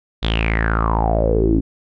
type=tone with low-pass filter sweep; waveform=sawtooth; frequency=55.4 Hz; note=A1; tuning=13 cents sharp; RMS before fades=-17 dBFS; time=0.22-1.61 s; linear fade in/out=20 ms; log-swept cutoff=3700 to 280 Hz; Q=9; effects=none